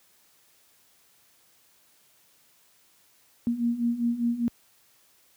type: beating tone pair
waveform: sine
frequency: 233.2 / 238.2 Hz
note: A#3 / A#3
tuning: +1 / +38 cents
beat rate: 5 Hz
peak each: -29 / -25 dBFS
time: 3.47-4.48 s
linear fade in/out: 0 ms
effects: white hiss -62 dBFS RMS until 5.36 s + high-pass 60 Hz 12 dB/octave